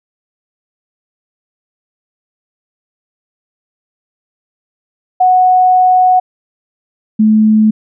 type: tone pair in turn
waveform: sine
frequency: 737 / 216.3 Hz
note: F#5 / A3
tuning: -7 / -29 cents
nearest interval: octave + major sixth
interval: 2122 cents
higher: first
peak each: -5 dBFS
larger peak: neither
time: 5.2-6.2 / 7.19-7.71 s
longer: first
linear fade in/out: 10 ms
effects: none